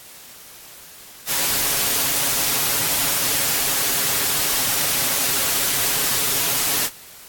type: noise with comb filter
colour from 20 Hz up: white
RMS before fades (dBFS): -20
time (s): 1.26-6.9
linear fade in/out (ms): 50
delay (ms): 7.2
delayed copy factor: +0.55
effects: white hiss -42 dBFS RMS until 7.28 s + AAC 64 kbps